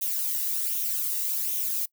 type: noise with flanger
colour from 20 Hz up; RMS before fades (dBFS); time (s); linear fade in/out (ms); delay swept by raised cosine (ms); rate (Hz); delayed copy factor
violet; -28; 0.01-1.86; 10; 0.31 to 1.08; 1.3; +0.5
effects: noise-tail reverb RT60 0.1 s tail -23 dB re dry